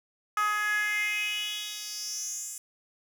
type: tone with high-pass filter sweep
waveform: 10% pulse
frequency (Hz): 420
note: G#4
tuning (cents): +19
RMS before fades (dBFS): -31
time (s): 0.37-2.58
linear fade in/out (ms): 2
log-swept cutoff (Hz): 1200 to 8200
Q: 5.6
effects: none